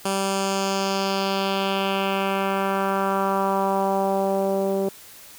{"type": "tone with low-pass filter sweep", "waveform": "10% pulse", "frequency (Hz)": 194.7, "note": "G3", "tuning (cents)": -12, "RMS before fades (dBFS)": -23, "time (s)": [0.05, 4.89], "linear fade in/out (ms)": 5, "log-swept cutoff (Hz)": [9800, 460], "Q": 1.9, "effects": ["white hiss -45 dBFS RMS until 5.38 s"]}